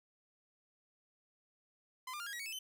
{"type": "tone with pitch steps", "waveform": "sawtooth", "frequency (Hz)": [1025, 1198, 1400.2, 1636.5, 1912.7, 2236, 2613, 3054], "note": ["C6", "D6", "F6", "G#6", "A#6", "C#7", "E7", "G7"], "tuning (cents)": [-36, 34, 4, -26, 44, 14, -16, -46], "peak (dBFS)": -38, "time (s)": [2.07, 2.59], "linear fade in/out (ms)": 5, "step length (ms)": 65, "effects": []}